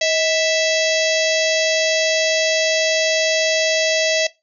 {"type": "harmonic tone with a mistuned harmonic", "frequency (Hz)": 659.3, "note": "E5", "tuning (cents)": 0, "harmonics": [1, 3, 4, 5, 6, 7, 8, 9, 10], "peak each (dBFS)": [-19, -24, -25, -26, -27, -27, -28, -29, -29], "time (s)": [0.01, 4.27], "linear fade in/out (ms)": 5, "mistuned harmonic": 1, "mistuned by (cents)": -65, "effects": ["noise-tail reverb RT60 0.2 s tail -17 dB re dry"]}